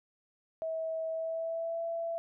sine tone with pitch glide, 646 to 668.4 Hz, E5 to E5, -35 to +24 cents, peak -32 dBFS, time 0.62-2.18 s, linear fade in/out 0 ms, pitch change +59 cents, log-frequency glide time 1.09-1.83 s, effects none

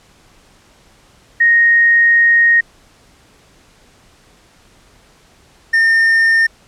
sine / triangle tone pair in turn, 1864.7 / 1815.8 Hz, A#6 / A#6, 0 / -46 cents, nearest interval unison, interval 46 cents, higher first, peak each -7 dBFS, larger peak neither, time 1.4-2.61 / 5.73-6.47 s, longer first, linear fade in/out 10 ms, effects pink hiss -49 dBFS RMS until 6.67 s + low-pass 9000 Hz 12 dB/octave

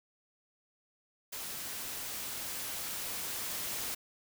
white noise with level ramp, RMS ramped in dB -41 to -37 dBFS, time 1.32-3.95 s, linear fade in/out 10 ms, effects none

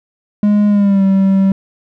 triangle tone with pitch glide, 207.3 to 193.42 Hz, G#3 to G3, -3 to -23 cents, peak -6 dBFS, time 0.43-1.52 s, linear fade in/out 2 ms, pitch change -120 cents, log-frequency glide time 0.68-1.04 s, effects none

